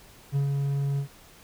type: tone with ADSR envelope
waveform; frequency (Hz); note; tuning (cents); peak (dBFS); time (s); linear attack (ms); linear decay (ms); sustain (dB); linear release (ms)
triangle; 140; C#3; +18; -19; 0.32-1.08; 40; 110; -3; 94
effects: pink hiss -52 dBFS RMS until 1.43 s